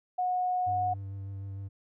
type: tone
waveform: sine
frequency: 729 Hz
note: F#5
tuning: 26 cents flat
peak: -26 dBFS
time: 0.18-0.94 s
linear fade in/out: 10 ms
type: tone with vibrato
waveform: triangle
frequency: 98 Hz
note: G2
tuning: in tune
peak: -34 dBFS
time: 0.66-1.69 s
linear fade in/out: 20 ms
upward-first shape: sine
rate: 6.6 Hz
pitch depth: 15 cents each way
effects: none